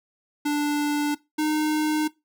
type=tone pair in turn; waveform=square; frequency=293.7 / 306.4 Hz; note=D4 / D#4; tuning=0 / -27 cents; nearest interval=minor second; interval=73 cents; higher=second; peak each=-22 dBFS; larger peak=neither; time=0.45-1.15 / 1.38-2.08 s; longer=neither; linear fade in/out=10 ms; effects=noise-tail reverb RT60 0.2 s tail -19 dB re dry